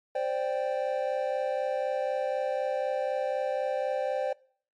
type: chord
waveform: triangle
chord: C suspended second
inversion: none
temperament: equal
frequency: 523.3 / 587.3 / 784 Hz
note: C5 / D5 / G5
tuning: 0 / 0 / 0 cents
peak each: -28 / -29 / -32 dBFS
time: 0.15-4.33 s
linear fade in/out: 5 ms
effects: noise-tail reverb RT60 0.5 s tail -23 dB re dry + MP3 48 kbps